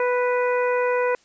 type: harmonic tone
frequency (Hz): 493.9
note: B4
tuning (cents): 0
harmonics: 1 / 2 / 3 / 4 / 5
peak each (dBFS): -20 / -26 / -30 / -32 / -34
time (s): 0-1.15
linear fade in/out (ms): 2
effects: white hiss -58 dBFS RMS until 1.24 s + resampled to 16000 Hz